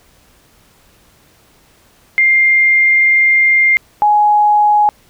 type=tone pair in turn; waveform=sine; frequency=2107 / 836.2 Hz; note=C7 / G#5; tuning=+12 / +12 cents; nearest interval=octave + major third; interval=1600 cents; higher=first; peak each=-7 dBFS; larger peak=neither; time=2.18-3.77 / 4.02-4.89 s; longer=first; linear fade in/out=0 ms; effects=pink hiss -50 dBFS RMS until 5.09 s